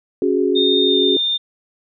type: chord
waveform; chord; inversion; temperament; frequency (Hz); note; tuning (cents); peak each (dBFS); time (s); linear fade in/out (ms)
sine; C# suspended fourth; none; just; 277.2 / 369.6 / 415.8; C#4 / F#4 / G#4; 0 / -2 / +2; -20 / -17 / -19; 0.22-1.17; 2
type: tone with pitch glide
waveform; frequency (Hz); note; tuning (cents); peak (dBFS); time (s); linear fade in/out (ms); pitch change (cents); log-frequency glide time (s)
sine; 3659 to 3617; A#7 to A7; -33 to +47; -16; 0.55-1.38; 20; -20; 0.85-0.99
effects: none